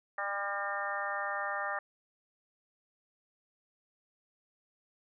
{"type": "harmonic tone with a mistuned harmonic", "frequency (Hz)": 200, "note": "G3", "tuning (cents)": 35, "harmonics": [3, 4, 5, 6, 7, 8, 9], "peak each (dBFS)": [-41, -39, -46, -38, -42, -43, -38], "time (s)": [0.18, 1.79], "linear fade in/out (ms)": 2, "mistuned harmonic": 9, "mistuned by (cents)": 23, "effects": []}